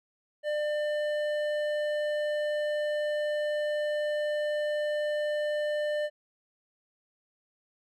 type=tone with hard clipping; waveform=sine; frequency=598 Hz; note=D5; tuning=31 cents sharp; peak=-29 dBFS; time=0.43-6.1 s; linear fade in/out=50 ms; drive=10 dB; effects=none